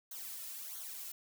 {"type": "noise with flanger", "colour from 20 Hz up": "blue", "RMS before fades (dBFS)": -45, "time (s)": [0.11, 1.12], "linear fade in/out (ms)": 5, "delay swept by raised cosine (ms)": [0.39, 2.59], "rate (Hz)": 1.5, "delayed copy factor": -1, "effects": []}